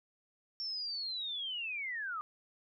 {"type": "linear sweep", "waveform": "sine", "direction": "down", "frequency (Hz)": [5460, 1191], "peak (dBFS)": -36, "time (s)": [0.6, 2.21], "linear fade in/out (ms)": 0, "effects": []}